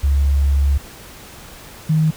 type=tone pair in turn; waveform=sine; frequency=69.9 / 156.92 Hz; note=C#2 / D#3; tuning=+15 / +15 cents; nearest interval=octave + major second; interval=1400 cents; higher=second; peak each=-12 dBFS; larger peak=neither; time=0.03-0.78 / 1.89-2.11 s; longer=first; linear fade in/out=10 ms; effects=pink hiss -39 dBFS RMS until 2.16 s